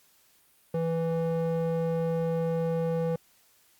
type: tone with band-pass filter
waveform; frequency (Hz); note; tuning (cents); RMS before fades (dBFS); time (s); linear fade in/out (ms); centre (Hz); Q
square; 165; E3; +2; -28; 0.74-3.16; 5; 380; 3.7
effects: white hiss -63 dBFS RMS until 3.79 s + Opus 48 kbps